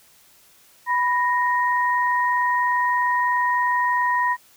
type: tone pair together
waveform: sine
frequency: 987.8 / 1864.7 Hz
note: B5 / A#6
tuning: 0 / 0 cents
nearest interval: major seventh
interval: 1100 cents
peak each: -19 / -23 dBFS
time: 0.86-4.37 s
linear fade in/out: 50 ms
effects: white hiss -54 dBFS RMS until 4.56 s